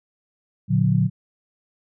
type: chord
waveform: sine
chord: Bb augmented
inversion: none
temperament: just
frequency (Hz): 116.54 / 145.68 / 182.1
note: Bb2 / D3 / F#3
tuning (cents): 0 / -14 / -27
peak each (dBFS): -20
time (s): 0.68-1.1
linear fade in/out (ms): 50
effects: none